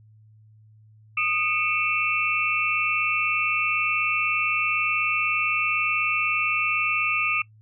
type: tone cluster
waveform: sine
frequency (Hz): 1236 / 2226 / 2408 / 2667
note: D#6 / C#7 / D7 / E7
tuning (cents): -12 / +7 / +43 / +20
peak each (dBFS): -28 / -30 / -27 / -24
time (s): 1.17-7.42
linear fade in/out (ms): 5
effects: noise-tail reverb RT60 0.1 s tail -21 dB re dry + added 108 Hz sine -50 dBFS peak until 7.61 s